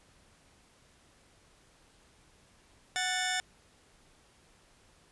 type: tone pair together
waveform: 15% pulse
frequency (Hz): 740 / 1769.2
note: F#5 / A6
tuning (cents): 0 / +9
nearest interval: octave + minor third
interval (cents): 1509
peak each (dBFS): -26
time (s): 2.96-3.4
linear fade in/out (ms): 0
effects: pink hiss -63 dBFS RMS until 5.11 s + resampled to 24000 Hz